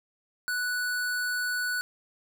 square tone, 1480 Hz, F#6, in tune, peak -28 dBFS, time 0.48-1.81 s, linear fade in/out 0 ms, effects 11-bit

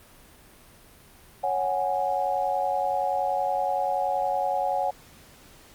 sine chord, C# suspended fourth, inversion none, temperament equal, 554.4 / 740 / 830.6 Hz, C#5 / F#5 / G#5, 0 / 0 / 0 cents, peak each -29 / -26 / -28 dBFS, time 1.43-4.91 s, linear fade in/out 10 ms, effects pink hiss -52 dBFS RMS until 5.74 s + Opus 32 kbps

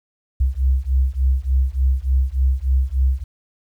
sine beating tone pair, 64 / 67.4 Hz, C2 / C#2, -38 / -48 cents, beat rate 3.4 Hz, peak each -18 dBFS, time 0.4-3.24 s, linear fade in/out 10 ms, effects 9-bit

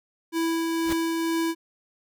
square tone with tremolo, 329.6 Hz, E4, in tune, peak -23 dBFS, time 0.32-1.55 s, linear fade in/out 50 ms, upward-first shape triangle, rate 2.1 Hz, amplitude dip 25%
pink noise with exponential growth, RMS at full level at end -26 dBFS, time 0.81-0.93 s, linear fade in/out 5 ms, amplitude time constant 25 ms
effects none

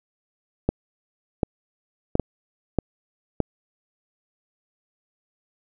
clicks, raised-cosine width 2 ms, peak -6 dBFS, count 6, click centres 0.69 / 1.432 / 2.154 / 2.197 / 2.787 / 3.403 s, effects none

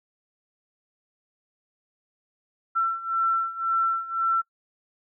sine beating tone pair, 1344 / 1345.9 Hz, E6 / E6, +33 / +36 cents, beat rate 1.9 Hz, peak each -27 / -24 dBFS, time 2.75-4.42 s, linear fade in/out 20 ms, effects noise-tail reverb RT60 0.1 s tail -21 dB re dry

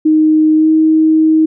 sine tone with pitch glide, 311.1 to 315.6 Hz, D#4 to D#4, 0 to +25 cents, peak -6 dBFS, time 0.05-1.46 s, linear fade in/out 10 ms, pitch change +25 cents, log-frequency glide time 0.55-0.69 s, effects none

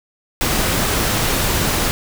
pink noise, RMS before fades -18 dBFS, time 0.41-1.91 s, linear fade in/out 0 ms, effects none

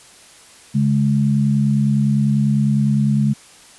sine tone pair together, 140.36 / 210.3 Hz, C#3 / G#3, +22 / +22 cents, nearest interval perfect fifth, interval 700 cents, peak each -16 dBFS, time 0.74-3.34 s, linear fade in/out 20 ms, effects white hiss -45 dBFS RMS until 3.78 s + resampled to 24000 Hz

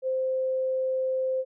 sine tone, 521 Hz, C5, 7 cents flat, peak -24 dBFS, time 0.02-1.45 s, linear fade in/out 50 ms, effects none

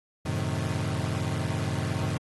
35% pulse chord, F# diminished seventh, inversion none, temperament equal with one note detuned, 92.5 / 110 / 131.57 / 155.56 Hz, F#2 / A2 / C3 / Eb3, 0 / 0 / +10 / 0 cents, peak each -31 dBFS, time 0.25-2.18 s, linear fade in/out 10 ms, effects AAC 32 kbps

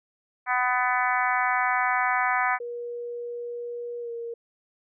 harmonic tone, 250 Hz, B3, 21 cents sharp, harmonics 3 / 4 / 5 / 6 / 7 / 8 / 9, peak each -27 / -28 / -29 / -30 / -30 / -31 / -32 dBFS, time 0.46-2.59 s, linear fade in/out 50 ms
sine tone with pitch glide, 478.2 to 467 Hz, A#4 to A#4, +44 to +3 cents, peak -31 dBFS, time 2.6-4.34 s, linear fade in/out 5 ms, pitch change -41 cents, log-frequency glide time 4-4.11 s
effects none

